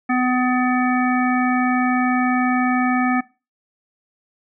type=harmonic tone; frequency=251.5 Hz; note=B3; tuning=32 cents sharp; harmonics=1 / 3 / 5 / 7 / 9; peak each=-18 / -23 / -25 / -26 / -28 dBFS; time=0.09-3.21 s; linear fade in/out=10 ms; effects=noise-tail reverb RT60 0.3 s tail -21 dB re dry